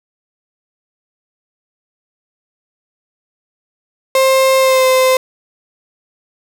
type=tone with pitch glide; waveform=35% pulse; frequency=529 to 517.8 Hz; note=C5 to C5; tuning=+19 to -18 cents; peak=-7 dBFS; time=4.15-5.17 s; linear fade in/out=2 ms; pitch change=-37 cents; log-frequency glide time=4.59-4.86 s; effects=none